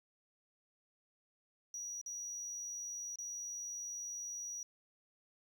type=tone with dropouts; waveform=triangle; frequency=5800 Hz; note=F#8; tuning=35 cents flat; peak=-40 dBFS; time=1.74-4.63 s; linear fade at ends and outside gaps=2 ms; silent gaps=2.014-2.061 / 3.158-3.186 s; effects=12-bit